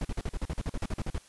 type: noise bursts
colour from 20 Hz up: brown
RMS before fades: -31 dBFS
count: 15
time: 0.01-1.182 s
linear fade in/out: 2 ms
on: 38 ms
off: 43 ms
effects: white hiss -57 dBFS RMS until 1.28 s + resampled to 24000 Hz